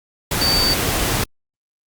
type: tone in noise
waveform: sine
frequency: 4593 Hz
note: D8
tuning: 39 cents flat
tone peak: -16 dBFS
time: 0.41-0.74 s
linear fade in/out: 5 ms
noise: pink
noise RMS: -20 dBFS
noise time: 0.31-1.24 s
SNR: +1 dB
effects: Opus 48 kbps